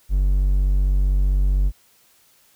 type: tone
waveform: triangle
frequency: 47.78 Hz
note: G1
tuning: 44 cents flat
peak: -13 dBFS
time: 0.09-1.72 s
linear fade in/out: 50 ms
effects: white hiss -57 dBFS RMS until 2.55 s